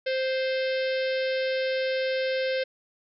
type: harmonic tone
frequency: 523.3 Hz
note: C5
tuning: in tune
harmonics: 1 / 3 / 4 / 5 / 6 / 7 / 8 / 9 / 10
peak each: -25 / -35 / -37 / -39 / -41 / -42 / -43 / -44 / -45 dBFS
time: 0.06-2.64 s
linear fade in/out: 10 ms
effects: none